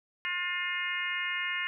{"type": "harmonic tone with a mistuned harmonic", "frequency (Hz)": 356.8, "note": "F4", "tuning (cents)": 37, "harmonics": [3, 4, 5, 6, 7, 8], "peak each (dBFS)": [-41, -40, -35, -34, -40, -38], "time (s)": [0.25, 1.67], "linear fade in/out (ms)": 0, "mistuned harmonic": 6, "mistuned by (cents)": -18, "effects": []}